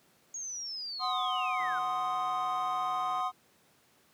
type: linear sweep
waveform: sine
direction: down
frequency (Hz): 6645 to 1396.9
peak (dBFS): -36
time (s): 0.34-1.79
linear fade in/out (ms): 5
type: chord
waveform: triangle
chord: C diminished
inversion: second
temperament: equal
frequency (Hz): 740 / 1046.5 / 1244.5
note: Gb5 / C6 / Eb6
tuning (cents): 0 / 0 / 0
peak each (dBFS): -32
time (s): 0.99-3.32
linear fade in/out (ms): 50
type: click train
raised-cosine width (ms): 0.5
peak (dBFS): -37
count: 258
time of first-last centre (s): 1.6-3.206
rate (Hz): 160
effects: pink hiss -65 dBFS RMS until 4.13 s + high-pass 150 Hz 12 dB/octave